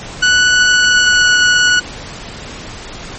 sawtooth tone with pitch glide, 1480 to 1468.9 Hz, F#6 to F#6, 0 to -13 cents, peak -4 dBFS, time 0.22-1.8 s, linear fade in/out 10 ms, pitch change -13 cents, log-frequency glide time 0.49-1.44 s, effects pink hiss -29 dBFS RMS until 3.18 s + MP3 32 kbps

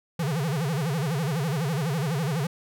square tone with vibrato, 151.4 Hz, D#3, 47 cents flat, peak -25 dBFS, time 0.19-2.47 s, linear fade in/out 5 ms, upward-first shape sine, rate 12 Hz, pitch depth 240 cents each way, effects none

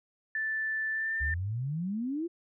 sine tone with pitch glide, 1760 to 1791.8 Hz, A6 to A6, 0 to +31 cents, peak -29 dBFS, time 0.35-1.34 s, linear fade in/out 2 ms, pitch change +31 cents, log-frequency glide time 0.91-1.17 s
sine exponential sweep, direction up, 67 to 352.6 Hz, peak -30 dBFS, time 1.2-2.28 s, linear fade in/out 20 ms
effects none

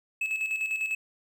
triangle tone with tremolo, 2595 Hz, E7, 28 cents flat, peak -24 dBFS, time 0.21-0.95 s, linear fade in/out 5 ms, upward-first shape square, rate 10 Hz, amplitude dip 50%, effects none

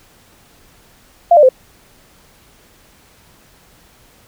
sine tone with pitch steps, 690 / 597.2 / 516.9 Hz, F5 / D5 / C5, -21 / +29 / -21 cents, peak -4 dBFS, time 1.31-1.49 s, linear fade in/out 5 ms, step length 60 ms, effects pink hiss -49 dBFS RMS until 4.27 s

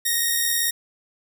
5% pulse tone with amplitude modulation, 1864.7 Hz, A#6, in tune, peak -8 dBFS, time 0.05-0.71 s, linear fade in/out 10 ms, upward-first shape sine, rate 77.9 Hz, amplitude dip 30%, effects none

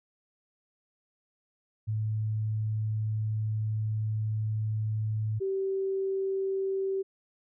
sine tone pair in turn, 108.4 / 386.3 Hz, A2 / G4, -25 / -25 cents, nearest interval octave + minor seventh, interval 2200 cents, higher second, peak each -27 dBFS, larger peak neither, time 1.87-5.4 / 5.4-7.03 s, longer first, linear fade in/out 20 ms, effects none

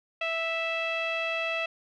sawtooth tone with low-pass filter, 658 Hz, E5, 3 cents flat, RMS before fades -30 dBFS, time 0.21-1.66 s, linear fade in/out 5 ms, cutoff 2800 Hz, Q 6.3, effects none

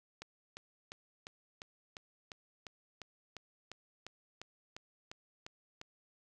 click train, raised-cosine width 0.2 ms, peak -28 dBFS, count 17, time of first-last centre 0.22-5.814 s, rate 2.86 Hz, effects none

